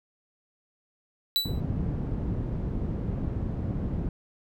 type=tone with exponential decay; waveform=45% pulse; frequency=3951 Hz; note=B7; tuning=in tune; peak=-19 dBFS; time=1.36-1.6 s; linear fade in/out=0 ms; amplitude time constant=51 ms
type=low-pass noise; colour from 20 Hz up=white; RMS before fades=-30 dBFS; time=1.45-4.09 s; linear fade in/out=2 ms; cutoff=170 Hz; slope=12 dB/octave
effects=none